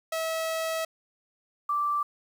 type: tone pair in turn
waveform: sawtooth / sine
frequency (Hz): 647 / 1170.9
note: E5 / D6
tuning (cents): -32 / -6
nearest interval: minor seventh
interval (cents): 1026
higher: second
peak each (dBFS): -24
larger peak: neither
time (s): 0.12-0.85 / 1.69-2.03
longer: first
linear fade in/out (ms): 5
effects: 9-bit